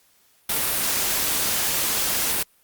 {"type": "noise", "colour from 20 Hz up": "white", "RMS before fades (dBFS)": -23, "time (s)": [0.49, 2.43], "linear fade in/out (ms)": 5, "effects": ["white hiss -60 dBFS RMS until 2.63 s", "Opus 48 kbps"]}